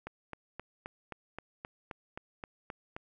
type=click train; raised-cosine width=0.5 ms; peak=-25 dBFS; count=12; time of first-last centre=0.07-2.965 s; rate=3.8 Hz; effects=none